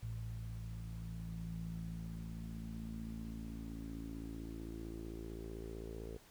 sawtooth tone with low-pass filter sweep, 55.6 Hz, A1, 19 cents sharp, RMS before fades -45 dBFS, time 0.02-6.18 s, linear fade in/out 10 ms, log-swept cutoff 120 to 440 Hz, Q 5.7, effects pink hiss -63 dBFS RMS until 6.3 s

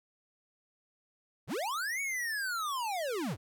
square linear two-way sweep, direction up then down, 65.8 to 2258 to 70.9 Hz, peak -33 dBFS, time 1.47-3.37 s, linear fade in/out 50 ms, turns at 2.01 s, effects none

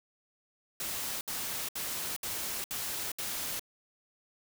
white noise bursts, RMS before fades -36 dBFS, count 6, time 0.8-3.595 s, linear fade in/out 2 ms, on 410 ms, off 67 ms, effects none

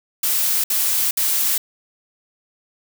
blue noise bursts, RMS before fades -19 dBFS, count 3, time 0.23-1.58 s, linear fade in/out 5 ms, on 410 ms, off 60 ms, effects none

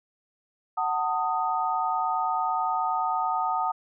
sine chord, D# diminished, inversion first, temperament just, 746.7 / 896 / 1244.5 Hz, F#5 / A5 / D#6, +16 / +31 / 0 cents, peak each -28 dBFS, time 0.77-3.72 s, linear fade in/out 10 ms, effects none

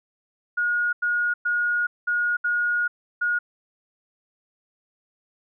sine tone bursts at uneven times, 1440 Hz, F#6, 47 cents flat, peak -20 dBFS, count 6, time 0.57-0.93 / 1.02-1.34 / 1.45-1.87 / 2.07-2.37 / 2.44-2.88 / 3.21-3.39 s, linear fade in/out 10 ms, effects none

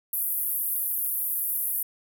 white band-pass noise, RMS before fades -28 dBFS, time 0.13-1.83 s, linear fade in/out 5 ms, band 11000 to 15000 Hz, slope 48 dB/octave, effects none

